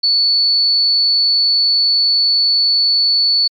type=tone; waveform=sine; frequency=4450 Hz; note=C#8; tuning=6 cents sharp; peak=-10 dBFS; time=0.03-3.48 s; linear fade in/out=10 ms; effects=MP3 96 kbps